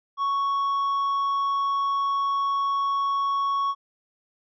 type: tone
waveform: triangle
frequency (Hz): 1111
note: C#6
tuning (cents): +4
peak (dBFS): -20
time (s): 0.17-3.75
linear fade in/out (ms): 50
effects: resampled to 16000 Hz